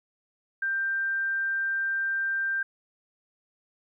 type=tone; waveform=sine; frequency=1575 Hz; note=G6; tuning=8 cents sharp; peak=-25 dBFS; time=0.62-2.63 s; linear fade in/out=5 ms; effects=11-bit